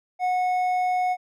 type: tone with hard clipping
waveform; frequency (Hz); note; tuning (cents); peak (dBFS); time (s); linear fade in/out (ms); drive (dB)
sine; 731; F#5; -21; -22; 0.19-1.17; 50; 5
effects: none